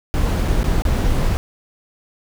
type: noise with dropouts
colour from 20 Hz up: brown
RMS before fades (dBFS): -17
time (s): 0.14-1.37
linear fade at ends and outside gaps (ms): 0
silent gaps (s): 0.254-0.257 / 0.477-0.482 / 0.632-0.642 / 0.821-0.852
effects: none